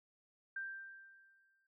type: tone with exponential decay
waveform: sine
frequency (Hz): 1576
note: G6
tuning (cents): +9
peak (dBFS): -38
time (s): 0.56-1.67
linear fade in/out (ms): 5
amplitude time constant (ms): 240
effects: none